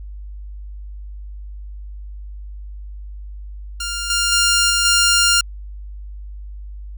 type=tone with level steps; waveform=10% pulse; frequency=1400 Hz; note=F6; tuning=4 cents sharp; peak=-15 / -8 / -5 / -7 / -4 dBFS; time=3.8-5.41 s; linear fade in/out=5 ms; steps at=4.1 / 4.32 / 4.7 / 4.85 s; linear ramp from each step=2 ms; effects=added 50 Hz sine -30 dBFS peak until 6.97 s